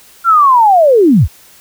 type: linear sweep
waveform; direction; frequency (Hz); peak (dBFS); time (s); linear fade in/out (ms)
sine; down; 1396.9 to 47; -4; 0.24-1.28; 50
effects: white hiss -42 dBFS RMS until 1.6 s